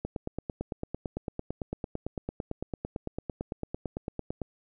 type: click train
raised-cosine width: 2 ms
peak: -19 dBFS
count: 40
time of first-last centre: 0.05-4.417 s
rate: 8.93 Hz
effects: none